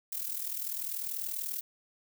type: noise with amplitude modulation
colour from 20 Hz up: violet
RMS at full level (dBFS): -33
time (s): 0.12-1.61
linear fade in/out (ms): 5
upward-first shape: sine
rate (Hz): 40.3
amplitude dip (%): 70
effects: none